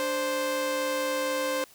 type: tone pair together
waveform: sawtooth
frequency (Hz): 293.7 / 523.3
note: D4 / C5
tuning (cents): 0 / 0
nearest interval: minor seventh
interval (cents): 1000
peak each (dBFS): -31 / -23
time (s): 0-1.64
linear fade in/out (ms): 0
effects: white hiss -55 dBFS RMS until 1.74 s